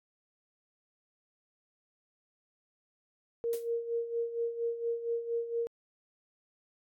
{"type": "tone with tremolo", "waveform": "sine", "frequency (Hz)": 466.2, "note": "A#4", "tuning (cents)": 0, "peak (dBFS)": -28, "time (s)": [3.44, 5.67], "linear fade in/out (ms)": 0, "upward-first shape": "sine", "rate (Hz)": 4.3, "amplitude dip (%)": 70}
{"type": "noise with exponential decay", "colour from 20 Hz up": "blue", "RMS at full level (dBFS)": -40, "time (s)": [3.53, 3.71], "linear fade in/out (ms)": 0, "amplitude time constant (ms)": 37}
{"effects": ["AAC 64 kbps"]}